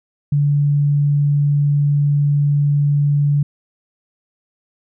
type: tone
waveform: sine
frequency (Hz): 144.5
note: D3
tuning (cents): -28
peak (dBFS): -12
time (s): 0.32-3.43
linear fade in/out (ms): 5
effects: none